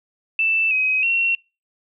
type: tone with pitch steps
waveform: sine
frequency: 2652 / 2531 / 2727 Hz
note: E7 / D#7 / F7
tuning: +10 / +29 / -42 cents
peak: -16 dBFS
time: 0.39-1.35 s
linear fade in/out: 2 ms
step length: 320 ms
effects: noise-tail reverb RT60 0.3 s tail -26 dB re dry